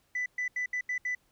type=tone bursts at uneven times; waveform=sine; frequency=1991 Hz; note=B6; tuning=14 cents sharp; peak=-27 dBFS; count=6; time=0.15-0.26 / 0.38-0.48 / 0.56-0.66 / 0.73-0.81 / 0.89-0.98 / 1.05-1.15 s; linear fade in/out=5 ms; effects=tanh soft clip ceiling -27 dBFS + pink hiss -70 dBFS RMS until 1.31 s